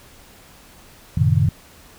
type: chord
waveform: sine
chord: F# diminished seventh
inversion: none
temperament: equal with one note detuned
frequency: 92.5 / 112.18 / 130.81 / 155.56 Hz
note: F#2 / A2 / C3 / Eb3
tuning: 0 / +34 / 0 / 0 cents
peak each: -19 dBFS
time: 1.17-1.49 s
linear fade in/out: 5 ms
effects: pink hiss -47 dBFS RMS until 1.98 s